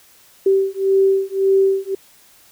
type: beating tone pair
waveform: sine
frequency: 386.8 / 388.6 Hz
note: G4 / G4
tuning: -23 / -15 cents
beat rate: 1.8 Hz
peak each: -16 / -16 dBFS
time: 0.46-1.95 s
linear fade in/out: 5 ms
effects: white hiss -50 dBFS RMS until 2.51 s